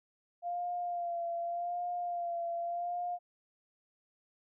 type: tone with vibrato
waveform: sine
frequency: 695 Hz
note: F5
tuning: 9 cents flat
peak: -33 dBFS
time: 0.42-3.19 s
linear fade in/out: 50 ms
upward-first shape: sine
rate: 0.85 Hz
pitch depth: 32 cents each way
effects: none